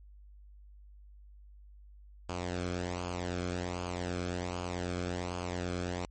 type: tone with flanger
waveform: sawtooth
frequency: 89 Hz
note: F2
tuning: 33 cents sharp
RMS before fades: -36 dBFS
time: 2.29-6.05 s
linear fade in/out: 0 ms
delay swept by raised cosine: 0.52 to 1.08 ms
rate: 1.3 Hz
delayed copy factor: -0.65
effects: added 50 Hz sine -51 dBFS peak until 6.1 s + MP3 32 kbps